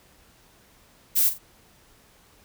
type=noise with echo; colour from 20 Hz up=violet; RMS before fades=-20 dBFS; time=1.15-1.3 s; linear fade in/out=20 ms; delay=44 ms; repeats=2; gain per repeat=-11 dB; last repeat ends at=1.388 s; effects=pink hiss -57 dBFS RMS until 2.44 s